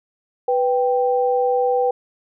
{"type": "tone pair together", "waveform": "sine", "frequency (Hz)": [494.3, 784.7], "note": ["B4", "G5"], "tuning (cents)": [1, 2], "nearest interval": "minor sixth", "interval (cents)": 801, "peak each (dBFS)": [-17, -20], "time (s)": [0.48, 1.91], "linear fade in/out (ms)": 5, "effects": []}